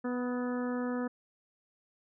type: harmonic tone with a mistuned harmonic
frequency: 246.9 Hz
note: B3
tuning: in tune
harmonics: 1 / 2 / 3 / 4 / 5 / 6 / 7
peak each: -32 / -37 / -46 / -46 / -45 / -48 / -48 dBFS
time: 0.04-1.08 s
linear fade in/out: 10 ms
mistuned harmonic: 5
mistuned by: +26 cents
effects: none